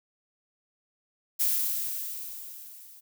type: noise with level ramp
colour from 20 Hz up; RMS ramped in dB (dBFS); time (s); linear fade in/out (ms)
violet; -24 to -51; 1.39-3.01; 20
effects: none